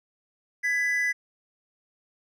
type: tone pair together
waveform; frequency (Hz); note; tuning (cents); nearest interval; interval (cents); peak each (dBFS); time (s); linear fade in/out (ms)
triangle; 1667.6 / 1994; G#6 / B6; +7 / +16; minor third; 309; -28 / -22; 0.63-1.13; 20
effects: none